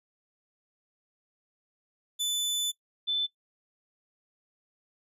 sawtooth / sine tone pair in turn, 3500 / 3520 Hz, A7 / A7, -10 / 0 cents, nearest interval unison, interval 10 cents, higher second, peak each -24 / -25 dBFS, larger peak first, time 2.19-2.72 / 3.07-3.27 s, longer first, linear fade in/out 20 ms, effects noise-tail reverb RT60 0.1 s tail -20 dB re dry + resampled to 32000 Hz

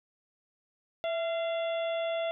harmonic tone with a mistuned harmonic, 688 Hz, F5, 26 cents flat, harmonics 1 / 2 / 3 / 4 / 5, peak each -29 / -44 / -43 / -45 / -43 dBFS, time 1.04-2.31 s, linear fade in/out 0 ms, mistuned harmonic 1, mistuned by -66 cents, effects none

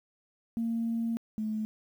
sine tone pair in turn, 229.6 / 216.2 Hz, A#3 / A3, -26 / -30 cents, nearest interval minor second, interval 104 cents, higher first, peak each -27 / -29 dBFS, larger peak first, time 0.57-1.17 / 1.38-1.65 s, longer first, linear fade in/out 0 ms, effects tanh soft clip ceiling -23 dBFS + 10-bit

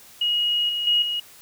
sine tone with level steps, 2889 Hz, F#7, 42 cents flat, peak -19 / -23 / -16 / -23 dBFS, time 0.21-1.2 s, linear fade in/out 5 ms, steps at 0.69 / 0.87 / 1.02 s, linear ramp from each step 2 ms, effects white hiss -48 dBFS RMS until 1.41 s

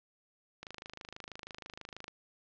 click train, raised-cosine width 0.2 ms, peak -26 dBFS, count 39, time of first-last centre 0.63-2.08 s, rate 26.2 Hz, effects low-pass 5000 Hz 12 dB/octave

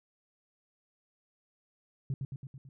sine tone with echo, 134 Hz, C3, 42 cents sharp, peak -28 dBFS, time 2.1-2.14 s, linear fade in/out 2 ms, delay 110 ms, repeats 5, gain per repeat -4 dB, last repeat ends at 2.69 s, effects tanh soft clip ceiling -27 dBFS

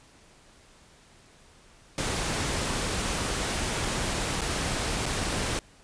pink noise with dropouts, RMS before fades -29 dBFS, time 1.98-5.59 s, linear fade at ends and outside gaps 1 ms, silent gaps 4.41-4.416 / 5.057-5.062 s, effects pink hiss -56 dBFS RMS until 5.83 s + resampled to 22050 Hz

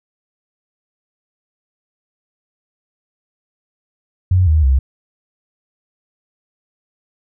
sine tone with pitch steps, 91.7 / 78.01 / 66.36 Hz, F#2 / D#2 / C2, -15 / +5 / +25 cents, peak -9 dBFS, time 4.31-4.79 s, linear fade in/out 5 ms, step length 160 ms, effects none

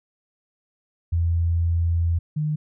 sine tone pair in turn, 84.4 / 152.13 Hz, E2 / D#3, +41 / -39 cents, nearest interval minor seventh, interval 1020 cents, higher second, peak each -18 / -21 dBFS, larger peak first, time 1.12-2.19 / 2.36-2.56 s, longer first, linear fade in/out 10 ms, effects none

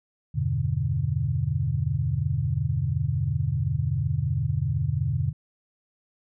sine chord, E minor seventh, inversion none, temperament equal with one note detuned, 82.41 / 98 / 123.47 / 146.32 Hz, E2 / G2 / B2 / D3, 0 / 0 / 0 / -6 cents, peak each -31 / -29 / -27 / -27 dBFS, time 0.34-5.33 s, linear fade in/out 20 ms, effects none

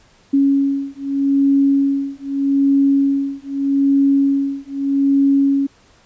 sine beating tone pair, 276.5 / 277.31 Hz, C#4 / C#4, -4 / +1 cents, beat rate 0.81 Hz, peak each -16 dBFS, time 0.33-5.67 s, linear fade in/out 10 ms, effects pink hiss -52 dBFS RMS until 6.05 s + resampled to 16000 Hz

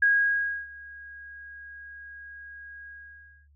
sine tone with ADSR envelope, 1641 Hz, G#6, 21 cents flat, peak -17 dBFS, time 0.02-3.48 s, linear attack 6 ms, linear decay 640 ms, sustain -24 dB, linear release 600 ms, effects added 72 Hz sine -56 dBFS peak until 3.55 s

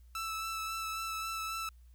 sawtooth tone with vibrato, 1318.5 Hz, E6, in tune, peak -32 dBFS, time 0.15-1.69 s, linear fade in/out 2 ms, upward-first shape sine, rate 3.7 Hz, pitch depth 15 cents each way, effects added 60 Hz sine -54 dBFS peak until 1.94 s + white hiss -75 dBFS RMS until 1.94 s

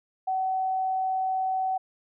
sine tone, 756 Hz, F#5, 37 cents sharp, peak -24 dBFS, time 0.27-1.78 s, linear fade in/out 10 ms, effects none

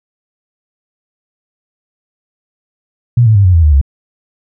sine tone with pitch steps, 120.3 / 109.68 / 100 / 91.17 / 83.12 / 75.78 / 69.09 Hz, B2 / A2 / G2 / F#2 / E2 / D#2 / C#2, -45 / -5 / +35 / -25 / +15 / -45 / -5 cents, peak -4 dBFS, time 3.17-3.814 s, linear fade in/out 5 ms, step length 92 ms, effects none

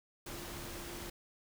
sine tone in noise, 345 Hz, F4, 21 cents flat, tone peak -50 dBFS, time 0.26-1.1 s, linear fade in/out 5 ms, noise pink, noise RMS -45 dBFS, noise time 0.26-1.1 s, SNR -8 dB, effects none

